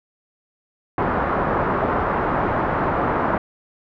white low-pass noise, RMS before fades -21 dBFS, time 0.98-3.38 s, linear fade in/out 2 ms, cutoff 1300 Hz, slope 24 dB/octave, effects none

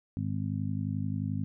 harmonic tone, 51.4 Hz, G#1, 17 cents flat, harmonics 2 / 3 / 4 / 5, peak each -33 / -35 / -36 / -37 dBFS, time 0.17-1.44 s, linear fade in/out 0 ms, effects none

